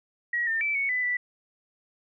sine tone with pitch steps, 1908 / 1806 / 2320 / 2219 / 1999 / 1971 Hz, A#6 / A6 / D7 / C#7 / B6 / B6, +40 / +45 / -22 / +1 / +20 / -4 cents, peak -24 dBFS, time 0.33-1.17 s, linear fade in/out 5 ms, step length 140 ms, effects none

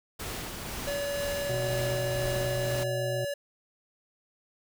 pink noise with tremolo, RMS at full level -36 dBFS, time 0.19-2.84 s, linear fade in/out 10 ms, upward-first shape sine, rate 2 Hz, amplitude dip 30%
square tone, 570 Hz, C#5, 48 cents sharp, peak -31 dBFS, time 0.87-3.34 s, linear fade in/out 5 ms
harmonic tone, 123.47 Hz, B2, in tune, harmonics 1 / 3 / 5 / 6, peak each -32 / -37 / -40 / -44 dBFS, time 1.49-3.25 s, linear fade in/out 5 ms
effects none

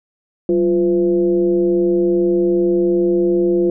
sine tone with frequency modulation, 349.2 Hz, F4, in tune, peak -12 dBFS, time 0.49-3.7 s, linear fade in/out 2 ms, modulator 159 Hz, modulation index 0.69, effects none

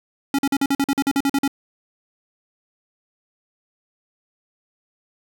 square tone bursts, 277.2 Hz, C#4, in tune, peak -17 dBFS, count 13, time 0.34-1.478 s, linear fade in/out 2 ms, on 46 ms, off 45 ms, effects 9-bit

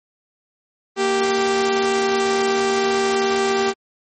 sawtooth tone pair together, 232.4 / 391 Hz, A#3 / G4, -5 / -4 cents, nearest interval major sixth, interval 901 cents, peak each -22 / -13 dBFS, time 0.96-3.74 s, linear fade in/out 50 ms, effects MP3 32 kbps

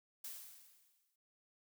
blue noise with exponential decay, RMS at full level -45 dBFS, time 0.24-1.16 s, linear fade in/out 5 ms, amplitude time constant 200 ms, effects none

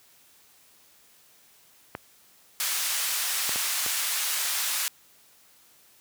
clicks, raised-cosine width 0.5 ms, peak -17 dBFS, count 4, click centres 1.951 / 3.493 / 3.559 / 3.863 s
white band-pass noise, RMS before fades -28 dBFS, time 2.6-4.88 s, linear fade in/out 0 ms, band 1100 to 14000 Hz, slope 12 dB/octave
effects white hiss -58 dBFS RMS until 6 s + high-pass 60 Hz 12 dB/octave

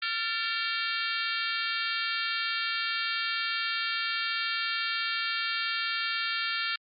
harmonic tone with a mistuned harmonic, 459.2 Hz, A#4, 26 cents flat, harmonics 3 / 4 / 5 / 6 / 7 / 8 / 9 / 10, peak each -34 / -35 / -36 / -37 / -37 / -38 / -39 / -39 dBFS, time 0.02-6.76 s, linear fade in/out 5 ms, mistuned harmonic 4, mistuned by -67 cents, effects Opus 24 kbps

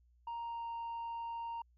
sine tone with pitch glide, 934 to 928.1 Hz, A#5 to A#5, +3 to -8 cents, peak -36 dBFS, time 0.27-1.62 s, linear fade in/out 5 ms, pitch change -11 cents, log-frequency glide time 0.41-0.68 s, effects tanh soft clip ceiling -38 dBFS + added 60 Hz sine -65 dBFS peak until 1.77 s

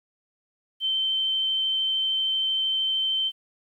sine tone with vibrato, 3100 Hz, G7, 20 cents flat, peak -22 dBFS, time 0.8-3.32 s, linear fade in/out 50 ms, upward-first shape triangle, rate 13 Hz, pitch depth 10 cents each way, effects 10-bit

